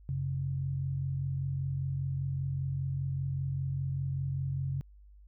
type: tone pair together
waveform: sine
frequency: 91.13 / 136.2 Hz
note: F#2 / C#3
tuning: -26 / -30 cents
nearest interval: perfect fifth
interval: 696 cents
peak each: -37 / -31 dBFS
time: 0.09-4.81 s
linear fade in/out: 0 ms
effects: added 50 Hz sine -52 dBFS peak until 5.27 s